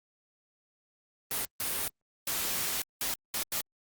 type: noise bursts at uneven times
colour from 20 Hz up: white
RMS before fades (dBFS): -32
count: 6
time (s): 1.31-1.45 / 1.6-1.88 / 2.27-2.82 / 3.01-3.14 / 3.34-3.43 / 3.52-3.61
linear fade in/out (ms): 2
effects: Opus 32 kbps